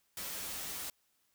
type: noise with comb filter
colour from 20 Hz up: white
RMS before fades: -41 dBFS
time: 0.17-0.9 s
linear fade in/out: 2 ms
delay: 8.4 ms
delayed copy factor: -0.55
effects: white hiss -75 dBFS RMS until 1.34 s